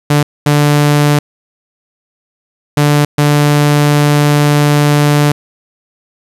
sawtooth tone bursts at uneven times, 146.83 Hz, D3, in tune, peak -3 dBFS, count 4, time 0.1-0.23 / 0.46-1.19 / 2.77-3.05 / 3.18-5.32 s, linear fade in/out 5 ms, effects resampled to 32000 Hz + 7-bit

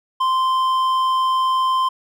sine tone with hard clipping, 1041 Hz, C6, 9 cents flat, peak -17 dBFS, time 0.2-1.89 s, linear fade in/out 10 ms, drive 6 dB, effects none

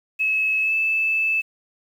sine tone with pitch glide, 2584 to 2626 Hz, E7 to E7, -35 to -7 cents, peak -18 dBFS, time 0.19-1.42 s, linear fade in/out 20 ms, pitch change +28 cents, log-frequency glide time 0.62-0.73 s, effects 8-bit

